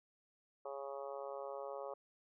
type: harmonic tone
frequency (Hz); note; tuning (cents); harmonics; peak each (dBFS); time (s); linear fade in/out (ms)
138.59; C#3; 0; 3 / 4 / 5 / 6 / 7 / 8 / 9; -49 / -45 / -52 / -52 / -56 / -53 / -57; 0.65-1.94; 5
effects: none